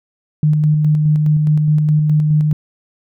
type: tone with tremolo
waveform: sine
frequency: 152 Hz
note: D#3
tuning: 40 cents flat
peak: -9 dBFS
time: 0.43-2.53 s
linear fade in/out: 2 ms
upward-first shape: square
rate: 4.8 Hz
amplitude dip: 25%
effects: none